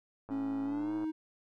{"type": "click train", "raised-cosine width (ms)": 1, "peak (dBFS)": -33, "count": 83, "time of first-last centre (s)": [0.29, 1.042], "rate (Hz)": 109}
{"type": "tone with pitch glide", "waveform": "triangle", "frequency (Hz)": [275.2, 314.3], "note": ["C#4", "D#4"], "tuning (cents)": [-12, 18], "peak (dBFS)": -30, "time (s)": [0.3, 1.12], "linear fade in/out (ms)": 20, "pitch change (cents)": 230, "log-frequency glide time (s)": [0.64, 0.93]}
{"effects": []}